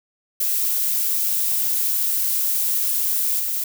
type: noise with level steps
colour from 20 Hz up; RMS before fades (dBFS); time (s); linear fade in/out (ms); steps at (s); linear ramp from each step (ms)
violet; -21 / -24; 0.4-3.64; 5; 3.39; 10
effects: none